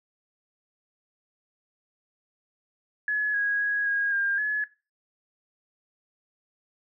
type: tone with pitch steps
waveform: sine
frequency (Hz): 1698 / 1650 / 1659 / 1638 / 1604 / 1702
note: G#6 / G#6 / G#6 / G#6 / G6 / G#6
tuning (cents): +38 / -12 / -2 / -24 / +39 / +42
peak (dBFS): -23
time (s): 3.08-4.64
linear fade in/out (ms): 2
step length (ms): 260
effects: noise-tail reverb RT60 0.3 s tail -19 dB re dry